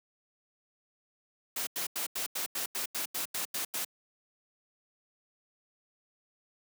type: noise bursts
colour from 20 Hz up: white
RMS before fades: -34 dBFS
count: 12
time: 1.56-3.848 s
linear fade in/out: 5 ms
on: 110 ms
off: 88 ms
effects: high-pass 200 Hz 12 dB/octave